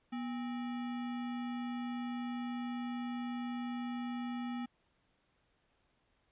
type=tone with sample-and-hold; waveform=sine; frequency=243.1 Hz; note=B3; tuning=27 cents flat; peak=-36 dBFS; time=0.12-4.66 s; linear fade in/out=10 ms; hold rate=1050 Hz; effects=pink hiss -75 dBFS RMS until 6.31 s + resampled to 8000 Hz

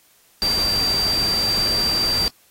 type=tone in noise; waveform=sine; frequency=4699 Hz; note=D8; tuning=in tune; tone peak=-18 dBFS; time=0.42-2.28 s; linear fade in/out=0 ms; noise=pink; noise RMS=-28 dBFS; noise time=0.42-2.28 s; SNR=+7 dB; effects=white hiss -56 dBFS RMS until 2.5 s + AAC 48 kbps

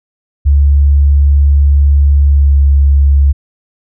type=tone with pitch glide; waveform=sine; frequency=71 to 69.94 Hz; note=C#2 to C#2; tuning=+42 to +16 cents; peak=-4 dBFS; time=0.45-3.33 s; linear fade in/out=20 ms; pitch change=-26 cents; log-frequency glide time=2.26-2.58 s; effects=none

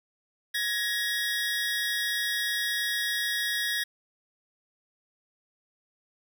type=tone pair together; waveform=25% pulse; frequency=1676.4 / 1883 Hz; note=G#6 / A#6; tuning=+16 / +17 cents; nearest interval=major second; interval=201 cents; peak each=-26 dBFS; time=0.54-3.84 s; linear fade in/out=10 ms; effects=none

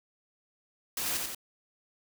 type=noise with echo; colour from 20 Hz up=white; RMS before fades=-33 dBFS; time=0.97-1.17 s; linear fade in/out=2 ms; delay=89 ms; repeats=2; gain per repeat=-3 dB; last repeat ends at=1.348 s; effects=none

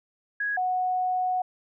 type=tone pair in turn; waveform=sine; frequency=1661.2 / 735.9 Hz; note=G#6 / F#5; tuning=0 / -10 cents; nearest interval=octave + major second; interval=1410 cents; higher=first; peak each=-25 / -23 dBFS; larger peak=second; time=0.4-0.57 / 0.57-1.42 s; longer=second; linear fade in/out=5 ms; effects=none

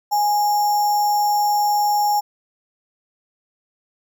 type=tone with sample-and-hold; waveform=sine; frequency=830.6 Hz; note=G#5; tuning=in tune; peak=-15 dBFS; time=0.11-2.21 s; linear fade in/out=20 ms; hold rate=6300 Hz; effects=none

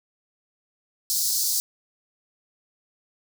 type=high-pass noise; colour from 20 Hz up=pink; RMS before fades=-24 dBFS; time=1.1-1.6 s; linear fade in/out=0 ms; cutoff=4400 Hz; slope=48 dB/octave; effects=none

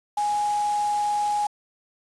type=tone in noise; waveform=sine; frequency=830.6 Hz; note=G#5; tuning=in tune; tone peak=-21 dBFS; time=0.17-1.47 s; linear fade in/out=5 ms; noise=white; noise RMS=-38 dBFS; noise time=0.17-1.47 s; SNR=+14 dB; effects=resampled to 22050 Hz

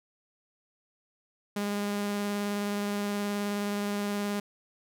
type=tone with vibrato; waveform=sawtooth; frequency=204.2 Hz; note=G#3; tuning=29 cents flat; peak=-25 dBFS; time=1.56-4.4 s; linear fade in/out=5 ms; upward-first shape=sine; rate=19 Hz; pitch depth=11 cents each way; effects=none

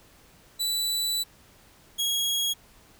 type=tone pair in turn; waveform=sawtooth; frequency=3964 / 3307 Hz; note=B7 / G#7; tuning=+6 / -8 cents; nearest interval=minor third; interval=314 cents; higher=first; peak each=-22 / -21 dBFS; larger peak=second; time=0.59-1.24 / 1.98-2.54 s; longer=first; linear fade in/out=20 ms; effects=pink hiss -56 dBFS RMS until 2.99 s

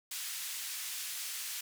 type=band-pass noise; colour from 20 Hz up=white; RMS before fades=-40 dBFS; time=0.11-1.61 s; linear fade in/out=5 ms; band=1800 to 13000 Hz; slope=12 dB/octave; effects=none

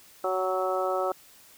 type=harmonic tone with a mistuned harmonic; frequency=186.4 Hz; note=F#3; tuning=13 cents sharp; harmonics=2 / 3 / 4 / 5 / 6 / 7; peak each=-31 / -29 / -31 / -39 / -37 / -32 dBFS; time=0.24-1.12 s; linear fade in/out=2 ms; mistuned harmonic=5; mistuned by=-15 cents; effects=white hiss -54 dBFS RMS until 1.57 s

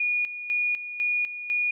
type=tone with tremolo; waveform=sine; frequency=2446 Hz; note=D#7; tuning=30 cents flat; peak=-22 dBFS; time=0-1.71 s; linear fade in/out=5 ms; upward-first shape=square; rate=2 Hz; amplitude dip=70%; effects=none

